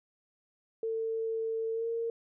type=tone with pitch glide; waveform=sine; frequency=448.9 to 460.2 Hz; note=A4 to A#4; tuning=+35 to -22 cents; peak=-30 dBFS; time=0.83-2.1 s; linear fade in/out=2 ms; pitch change=+43 cents; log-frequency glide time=1.72-1.87 s; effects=none